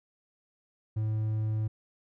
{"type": "tone", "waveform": "triangle", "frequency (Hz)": 108.6, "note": "A2", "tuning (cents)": -22, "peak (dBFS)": -25, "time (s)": [0.96, 1.68], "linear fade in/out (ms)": 10, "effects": []}